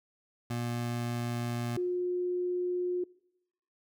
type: tone pair in turn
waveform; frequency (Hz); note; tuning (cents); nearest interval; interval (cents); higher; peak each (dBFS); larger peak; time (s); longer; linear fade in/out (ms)
25% pulse / sine; 119.6 / 358.4; A#2 / F4; +45 / +45; octave + perfect fifth; 1900; second; -28; neither; 0.5-1.77 / 1.77-3.04; neither; 5
effects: noise-tail reverb RT60 0.8 s tail -23 dB re dry